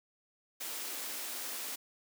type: high-pass noise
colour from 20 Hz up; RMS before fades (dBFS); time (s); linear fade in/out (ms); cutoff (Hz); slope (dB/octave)
white; -40; 0.6-1.76; 10; 220; 48
effects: none